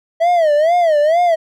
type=tone with vibrato; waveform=triangle; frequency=645 Hz; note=E5; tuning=38 cents flat; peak=-8 dBFS; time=0.2-1.36 s; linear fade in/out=20 ms; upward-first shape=sine; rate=2.2 Hz; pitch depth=170 cents each way; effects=none